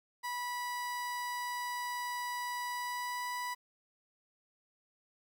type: tone with pitch glide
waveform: 30% pulse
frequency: 979 to 984.7 Hz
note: B5 to B5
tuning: -15 to -5 cents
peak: -33 dBFS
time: 0.23-3.55 s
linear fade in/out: 20 ms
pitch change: +10 cents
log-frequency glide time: 2.66-3.29 s
effects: 11-bit